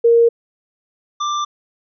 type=tone pair in turn; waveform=sine / square; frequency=466.2 / 1182.2 Hz; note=A#4 / D6; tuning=0 / +11 cents; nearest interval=octave + major third; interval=1611 cents; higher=second; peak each=-8 / -19 dBFS; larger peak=first; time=0.04-0.29 / 1.2-1.45 s; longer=neither; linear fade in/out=10 ms; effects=resampled to 16000 Hz